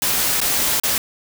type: noise with dropouts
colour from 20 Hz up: white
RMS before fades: -19 dBFS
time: 0.02-0.98 s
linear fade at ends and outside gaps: 2 ms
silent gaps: 0.404-0.414 / 0.799-0.835 s
effects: none